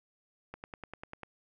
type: click train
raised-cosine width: 0.5 ms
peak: -27 dBFS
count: 8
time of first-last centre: 0.54-1.233 s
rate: 10.1 Hz
effects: none